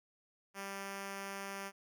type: tone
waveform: 5% pulse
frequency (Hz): 196.8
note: G3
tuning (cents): +7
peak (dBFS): -30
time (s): 0.54-1.72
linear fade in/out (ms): 50
effects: none